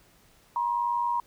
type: tone pair together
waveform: sine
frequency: 955.4 / 1056 Hz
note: A#5 / C6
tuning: +42 / +16 cents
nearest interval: major second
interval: 174 cents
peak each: -25 / -32 dBFS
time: 0.56-1.2 s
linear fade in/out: 2 ms
effects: pink hiss -60 dBFS RMS until 1.26 s